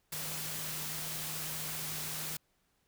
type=tone in noise; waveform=sine; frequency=155.7 Hz; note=D#3; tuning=2 cents sharp; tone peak=-47 dBFS; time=0.12-2.37 s; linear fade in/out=5 ms; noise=white; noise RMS=-39 dBFS; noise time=0.12-2.37 s; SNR=-11 dB; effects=pink hiss -75 dBFS RMS until 2.87 s